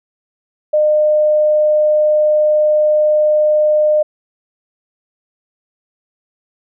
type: tone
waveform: sine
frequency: 607 Hz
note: D#5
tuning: 43 cents flat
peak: -9 dBFS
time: 0.73-4.03 s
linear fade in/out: 10 ms
effects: none